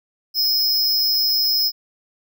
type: tone with amplitude modulation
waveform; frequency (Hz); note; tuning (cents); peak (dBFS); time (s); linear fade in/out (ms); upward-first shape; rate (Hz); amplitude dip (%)
square; 5140; E8; -45; -13; 0.34-1.72; 50; sine; 247; 80
effects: none